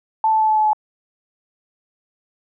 sine tone with pitch steps, 880 / 874.9 / 869.9 / 864.9 / 859.9 / 854.9 Hz, A5 / A5 / A5 / A5 / A5 / G#5, 0 / -10 / -20 / -30 / -40 / +50 cents, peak -13 dBFS, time 0.24-0.732 s, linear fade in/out 2 ms, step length 82 ms, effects none

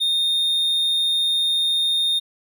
triangle tone, 3667 Hz, A#7, 29 cents flat, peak -16 dBFS, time 0-2.2 s, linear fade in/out 20 ms, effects none

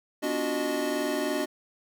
square tone cluster, 248.1 / 289.4 / 350.4 / 373.2 / 615 Hz, B3 / D4 / F4 / F#4 / D#5, +8 / -25 / +6 / +15 / -20 cents, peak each -37 / -32 / -37 / -34 / -32 dBFS, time 0.22-1.46 s, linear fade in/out 20 ms, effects none

